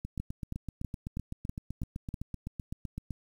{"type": "two click trains", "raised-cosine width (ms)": 5, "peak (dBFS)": [-24, -22], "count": [25, 7], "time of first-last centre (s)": [[0.05, 3.107], [0.2, 2.142]], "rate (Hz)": [7.85, 3.09], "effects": ["9-bit"]}